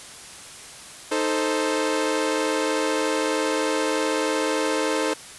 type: chord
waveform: sawtooth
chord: A diminished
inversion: second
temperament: equal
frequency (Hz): 311.1 / 440 / 523.3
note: Eb4 / A4 / C5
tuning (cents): 0 / 0 / 0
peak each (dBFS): -22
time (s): 1.11-5.14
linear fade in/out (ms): 10
effects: white hiss -41 dBFS RMS until 5.38 s + resampled to 24000 Hz